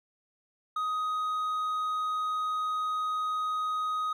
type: tone with hard clipping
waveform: sine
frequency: 1253 Hz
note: D#6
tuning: 12 cents sharp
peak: -29 dBFS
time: 0.76-4.13 s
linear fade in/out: 5 ms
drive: 3 dB
effects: none